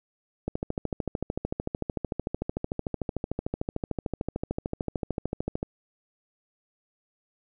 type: click train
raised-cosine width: 2 ms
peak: -15 dBFS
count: 70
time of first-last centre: 0.48-5.629 s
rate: 13.4 Hz
effects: none